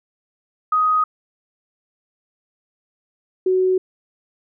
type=tone pair in turn; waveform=sine; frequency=1252 / 372.2 Hz; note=D#6 / F#4; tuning=+10 / +10 cents; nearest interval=octave + major sixth; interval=2100 cents; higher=first; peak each=-14 dBFS; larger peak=neither; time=0.72-1.04 / 3.46-3.78 s; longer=neither; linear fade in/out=5 ms; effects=none